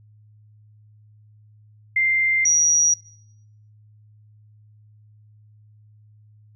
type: tone pair in turn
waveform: sine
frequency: 2093 / 5771 Hz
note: C7 / F#8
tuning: 0 / -44 cents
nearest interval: octave + tritone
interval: 1756 cents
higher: second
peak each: -16 / -14 dBFS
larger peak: second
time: 1.96-2.45 / 2.45-2.94 s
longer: neither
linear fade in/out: 5 ms
effects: noise-tail reverb RT60 0.8 s tail -23 dB re dry + added 106 Hz sine -49 dBFS peak until 6.55 s